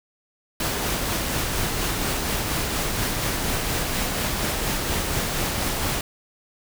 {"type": "noise with tremolo", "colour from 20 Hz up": "pink", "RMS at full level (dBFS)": -24, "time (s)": [0.6, 6.01], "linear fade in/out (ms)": 2, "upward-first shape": "sine", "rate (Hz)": 4.2, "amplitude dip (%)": 25, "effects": []}